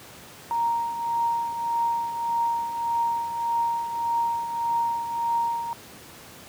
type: tone with tremolo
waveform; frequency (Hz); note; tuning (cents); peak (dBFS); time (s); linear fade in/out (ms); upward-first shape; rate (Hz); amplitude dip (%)
sine; 932.3; A#5; 0; -20; 0.51-5.73; 0; triangle; 1.7; 65
effects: pink hiss -45 dBFS RMS until 6.48 s + high-pass 100 Hz 12 dB/octave